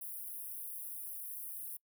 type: high-pass noise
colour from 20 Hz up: white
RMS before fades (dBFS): -44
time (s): 0.01-1.77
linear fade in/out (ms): 5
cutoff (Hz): 9500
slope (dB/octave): 96
effects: noise-tail reverb RT60 0.1 s tail -25 dB re dry